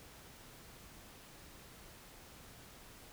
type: silence
effects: pink hiss -56 dBFS RMS until 3.12 s